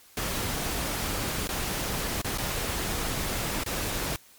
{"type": "noise with dropouts", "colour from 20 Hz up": "pink", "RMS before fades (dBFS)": -30, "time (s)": [0.17, 4.16], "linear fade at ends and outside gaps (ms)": 1, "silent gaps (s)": [[1.473, 1.49], [2.216, 2.245], [2.376, 2.383], [3.636, 3.662]], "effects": ["white hiss -55 dBFS RMS until 4.38 s", "MP3 96 kbps"]}